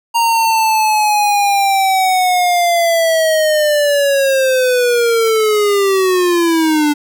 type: linear sweep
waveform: square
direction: down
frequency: 932.3 to 291.4 Hz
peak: -11 dBFS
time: 0.14-6.94 s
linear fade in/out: 20 ms
effects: none